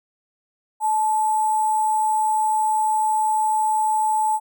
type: tone with sample-and-hold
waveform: sine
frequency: 866 Hz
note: A5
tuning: 28 cents flat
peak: -17 dBFS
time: 0.8-4.4 s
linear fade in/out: 50 ms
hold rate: 8820 Hz
effects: none